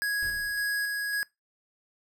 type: tone with tremolo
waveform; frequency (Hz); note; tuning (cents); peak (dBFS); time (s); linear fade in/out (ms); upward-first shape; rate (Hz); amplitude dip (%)
square; 1661.2; G#6; 0; -27; 0.02-1.23; 0; square; 1.8; 25
type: noise with exponential decay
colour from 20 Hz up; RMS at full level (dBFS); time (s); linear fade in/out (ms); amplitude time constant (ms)
brown; -38; 0.22-0.91; 5; 150
effects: noise-tail reverb RT60 0.2 s tail -23 dB re dry